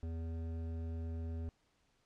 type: tone with hard clipping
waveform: triangle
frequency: 82.2 Hz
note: E2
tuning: 4 cents flat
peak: -40 dBFS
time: 0.03-1.49 s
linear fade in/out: 0 ms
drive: 16 dB
effects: pink hiss -75 dBFS RMS until 2.05 s + low-pass 7000 Hz 12 dB/octave